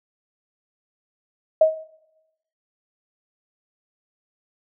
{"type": "tone with exponential decay", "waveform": "sine", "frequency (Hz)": 633, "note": "D#5", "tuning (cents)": 30, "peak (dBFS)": -8, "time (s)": [1.61, 1.84], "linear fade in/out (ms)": 5, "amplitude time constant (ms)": 49, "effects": ["noise-tail reverb RT60 0.9 s tail -18 dB re dry"]}